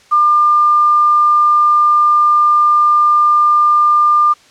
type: tone with quantisation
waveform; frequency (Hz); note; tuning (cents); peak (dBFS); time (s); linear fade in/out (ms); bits
sine; 1200; D6; +37; -7; 0.11-4.34; 20; 6
effects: white hiss -46 dBFS RMS until 4.5 s + low-pass 6000 Hz 12 dB/octave